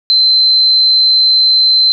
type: tone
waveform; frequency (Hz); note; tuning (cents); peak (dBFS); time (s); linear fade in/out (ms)
sine; 4085; C8; -42; -6; 0.1-1.92; 0
effects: none